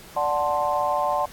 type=chord; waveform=sine; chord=D dominant seventh; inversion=none; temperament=equal; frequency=587.3 / 740 / 880 / 1046.5 Hz; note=D5 / F#5 / A5 / C6; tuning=0 / 0 / 0 / 0 cents; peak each=-26 dBFS; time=0.16-1.26 s; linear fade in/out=10 ms; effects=pink hiss -45 dBFS RMS until 1.32 s + AAC 64 kbps